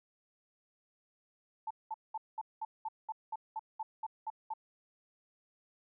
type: tone bursts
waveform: sine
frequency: 880 Hz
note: A5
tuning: in tune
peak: -35 dBFS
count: 13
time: 1.67-4.538 s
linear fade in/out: 5 ms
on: 36 ms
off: 200 ms
effects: none